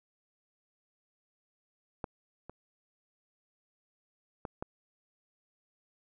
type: clicks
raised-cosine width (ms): 1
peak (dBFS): -21 / -30 / -23 / -22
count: 4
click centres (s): 2.042 / 2.496 / 4.452 / 4.625
effects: none